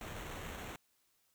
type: noise with sample-and-hold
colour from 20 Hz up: pink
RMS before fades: -45 dBFS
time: 0.01-0.76 s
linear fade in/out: 0 ms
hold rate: 4900 Hz
effects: white hiss -75 dBFS RMS until 1.34 s